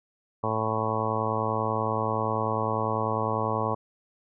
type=harmonic tone; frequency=110.2 Hz; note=A2; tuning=3 cents sharp; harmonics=1 / 2 / 3 / 4 / 5 / 6 / 7 / 8 / 9 / 10; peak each=-32 / -35 / -38 / -33 / -33 / -36 / -35 / -35 / -32 / -32 dBFS; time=0.43-3.75 s; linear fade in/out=10 ms; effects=none